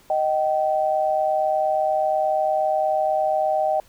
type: tone pair together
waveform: sine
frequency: 622.3 / 770.7 Hz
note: D#5 / G5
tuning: 0 / -30 cents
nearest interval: major third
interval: 370 cents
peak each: -21 dBFS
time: 0.1-3.8 s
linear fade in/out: 2 ms
effects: pink hiss -54 dBFS RMS until 3.88 s